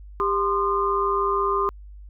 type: tone cluster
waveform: sine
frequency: 397.6 / 1042 / 1216 Hz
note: G4 / C6 / D#6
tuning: +25 / -7 / -40 cents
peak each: -24 dBFS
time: 0.2-1.69 s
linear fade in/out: 0 ms
effects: added 50 Hz sine -39 dBFS peak until 2.09 s